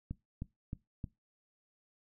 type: click train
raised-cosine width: 5 ms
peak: -26 dBFS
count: 4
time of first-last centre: 0.11-1.042 s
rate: 3.22 Hz
effects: noise-tail reverb RT60 0.2 s tail -20 dB re dry